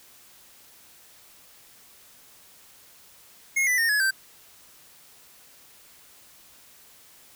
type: tone with pitch steps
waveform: square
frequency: 2157 / 1989.4 / 1834.9 / 1692.3 / 1560.9 Hz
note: C#7 / B6 / A#6 / G#6 / G6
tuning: -48 / +12 / -28 / +32 / -8 cents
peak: -21 dBFS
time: 3.56-4.11 s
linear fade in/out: 10 ms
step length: 110 ms
effects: white hiss -53 dBFS RMS until 7.35 s